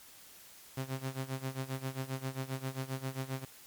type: tone with tremolo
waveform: sawtooth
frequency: 132.4 Hz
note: C3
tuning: 21 cents sharp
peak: -29 dBFS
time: 0.77-3.45 s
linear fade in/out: 5 ms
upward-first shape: sine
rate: 7.5 Hz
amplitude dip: 85%
effects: white hiss -55 dBFS RMS until 3.66 s + MP3 96 kbps